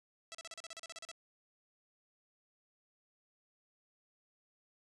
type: tone bursts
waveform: 5% pulse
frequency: 659.3 Hz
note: E5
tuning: in tune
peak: -34 dBFS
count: 13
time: 0.32-1.115 s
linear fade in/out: 0 ms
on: 27 ms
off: 37 ms
effects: resampled to 22050 Hz